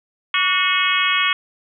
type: harmonic tone with a mistuned harmonic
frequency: 364.9 Hz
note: F#4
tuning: 24 cents flat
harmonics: 3 / 4 / 5 / 6 / 7 / 8 / 9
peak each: -22 / -25 / -25 / -21 / -23 / -25 / -23 dBFS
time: 0.34-1.33 s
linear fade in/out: 2 ms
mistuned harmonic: 3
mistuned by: +62 cents
effects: none